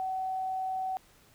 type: tone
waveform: sine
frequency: 755 Hz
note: F#5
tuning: 35 cents sharp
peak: -30 dBFS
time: 0-0.97 s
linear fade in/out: 0 ms
effects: pink hiss -61 dBFS RMS until 1.34 s